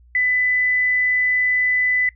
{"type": "tone", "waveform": "sine", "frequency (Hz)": 1999, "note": "B6", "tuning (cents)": 20, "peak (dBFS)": -16, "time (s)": [0.15, 2.09], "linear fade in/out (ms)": 2, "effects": ["noise-tail reverb RT60 0.1 s tail -18 dB re dry", "added 60 Hz sine -47 dBFS peak until 2.15 s"]}